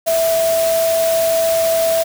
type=tone in noise; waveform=sine; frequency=658 Hz; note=E5; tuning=3 cents flat; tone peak=-13 dBFS; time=0.06-2.04 s; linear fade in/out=20 ms; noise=white; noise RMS=-24 dBFS; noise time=0.06-2.04 s; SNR=+8 dB; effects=none